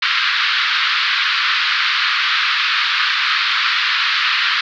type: band-pass noise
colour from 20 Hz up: pink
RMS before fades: -17 dBFS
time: 0.02-4.61 s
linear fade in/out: 5 ms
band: 1200 to 4500 Hz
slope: 48 dB/octave
effects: none